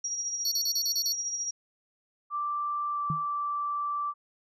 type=tone with tremolo; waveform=sine; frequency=5690 Hz; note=F8; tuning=31 cents sharp; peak=-28 dBFS; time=0.04-1.51 s; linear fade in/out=5 ms; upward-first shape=sine; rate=14 Hz; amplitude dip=45%
type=tone bursts; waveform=square; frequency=4435 Hz; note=C#8; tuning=in tune; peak=-27 dBFS; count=7; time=0.45-1.123 s; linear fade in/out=2 ms; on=67 ms; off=34 ms
type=tone with pitch glide; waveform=sine; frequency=1174.7 to 1167.3 Hz; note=D6 to D6; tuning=0 to -11 cents; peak=-28 dBFS; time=2.3-4.14 s; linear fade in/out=50 ms; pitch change=-11 cents; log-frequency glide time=2.92-2.99 s
type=tone with exponential decay; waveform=sine; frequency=155.56 Hz; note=D#3; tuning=in tune; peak=-25 dBFS; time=3.1-3.26 s; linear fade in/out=2 ms; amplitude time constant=33 ms
effects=none